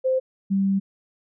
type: tone pair in turn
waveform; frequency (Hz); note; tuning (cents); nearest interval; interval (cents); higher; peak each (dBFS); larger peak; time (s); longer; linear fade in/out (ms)
sine; 520 / 195.16; C5 / G3; -11 / -7; octave + perfect fourth; 1696; first; -18; neither; 0.04-0.2 / 0.5-0.8; second; 20
effects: none